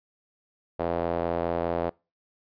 sawtooth tone with band-pass filter, 84.9 Hz, F2, 48 cents flat, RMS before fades -28 dBFS, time 0.79-1.9 s, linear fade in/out 10 ms, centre 600 Hz, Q 2, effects noise-tail reverb RT60 0.3 s tail -25 dB re dry + resampled to 11025 Hz

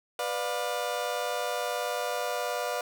30% pulse chord, B diminished, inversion none, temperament just, 493.9 / 592.7 / 711.2 Hz, B4 / D5 / F5, 0 / +16 / +31 cents, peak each -31 dBFS, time 0.19-2.81 s, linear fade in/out 2 ms, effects none

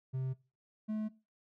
triangle tone pair in turn, 130.81 / 215.4 Hz, C3 / A3, 0 / -37 cents, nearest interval major sixth, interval 863 cents, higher second, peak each -31 / -31 dBFS, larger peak neither, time 0.13-0.34 / 0.88-1.09 s, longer neither, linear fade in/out 20 ms, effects noise-tail reverb RT60 0.3 s tail -20 dB re dry

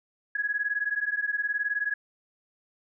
sine beating tone pair, 1663 / 1682 Hz, G#6 / G#6, +2 / +22 cents, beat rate 19 Hz, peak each -29 dBFS, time 0.35-1.94 s, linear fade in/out 5 ms, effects none

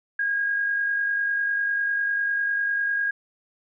sine tone with amplitude modulation, 1633 Hz, G#6, 30 cents flat, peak -20 dBFS, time 0.19-3.11 s, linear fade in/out 5 ms, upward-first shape sine, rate 50 Hz, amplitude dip 35%, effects none

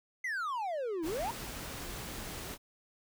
triangle exponential two-way sweep, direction down then up, 2093 to 306.4 to 985 Hz, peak -31 dBFS, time 0.24-1.31 s, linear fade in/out 5 ms, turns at 1.05 s
pink noise, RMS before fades -42 dBFS, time 1.02-2.58 s, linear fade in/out 50 ms
effects none

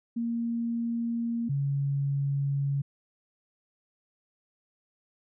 sine tone pair in turn, 233.1 / 139.89 Hz, A#3 / C#3, 0 / +16 cents, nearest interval major sixth, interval 884 cents, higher first, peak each -27 / -25 dBFS, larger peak second, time 0.16-1.49 / 1.49-2.82 s, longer neither, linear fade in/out 10 ms, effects none

